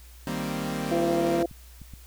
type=chord; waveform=sawtooth; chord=C minor seventh; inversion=first; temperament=equal; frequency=155.56 / 196 / 233.1 / 261.6 Hz; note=Eb3 / G3 / Bb3 / C4; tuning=0 / 0 / 0 / 0 cents; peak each=-30 dBFS; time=0.27-1.43 s; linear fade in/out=2 ms
type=harmonic tone; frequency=170 Hz; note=F3; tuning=46 cents flat; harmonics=2 / 3 / 4; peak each=-25 / -29 / -28 dBFS; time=0.91-1.46 s; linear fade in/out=5 ms
type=clicks; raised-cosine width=5 ms; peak=-31 dBFS; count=3; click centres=1.513 / 1.817 / 1.937 s
effects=added 60 Hz sine -46 dBFS peak until 2.06 s + white hiss -54 dBFS RMS until 2.06 s